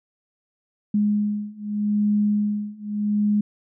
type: beating tone pair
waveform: sine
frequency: 207.7 / 208.52 Hz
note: G#3 / G#3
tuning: 0 / +7 cents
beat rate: 0.82 Hz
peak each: -23 / -22 dBFS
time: 0.94-3.41 s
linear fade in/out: 5 ms
effects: none